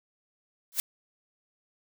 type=noise with exponential growth; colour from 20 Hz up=blue; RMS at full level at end=-22 dBFS; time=0.72-0.8 s; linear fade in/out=0 ms; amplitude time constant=17 ms; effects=none